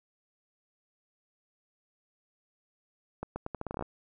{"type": "accelerating click train", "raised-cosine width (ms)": 1, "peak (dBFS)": -21, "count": 12, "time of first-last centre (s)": [3.23, 3.824], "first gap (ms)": 130, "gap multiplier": 0.8, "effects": []}